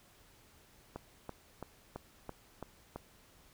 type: click train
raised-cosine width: 1 ms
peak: -27 dBFS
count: 7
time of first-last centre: 0.96-2.96 s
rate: 3 Hz
effects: pink hiss -63 dBFS RMS until 3.53 s